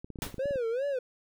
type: clicks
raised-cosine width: 3 ms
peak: -28 dBFS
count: 11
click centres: 0.045 / 0.103 / 0.158 / 0.188 / 0.227 / 0.266 / 0.343 / 0.383 / 0.457 / 0.509 / 0.558 s
type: noise with exponential decay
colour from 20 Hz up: pink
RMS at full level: -31 dBFS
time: 0.22-0.4 s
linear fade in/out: 1 ms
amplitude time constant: 39 ms
type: tone with vibrato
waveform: triangle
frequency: 508 Hz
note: B4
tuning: 49 cents sharp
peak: -26 dBFS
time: 0.39-0.99 s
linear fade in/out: 5 ms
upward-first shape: sine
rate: 2.6 Hz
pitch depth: 210 cents each way
effects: none